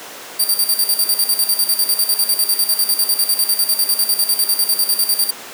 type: tone with tremolo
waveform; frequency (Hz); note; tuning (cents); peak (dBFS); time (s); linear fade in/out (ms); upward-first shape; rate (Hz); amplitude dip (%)
5% pulse; 4699; D8; 0; -5; 0.39-5.31; 10; square; 10; 70
effects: pink hiss -32 dBFS RMS until 5.53 s + high-pass 400 Hz 12 dB/octave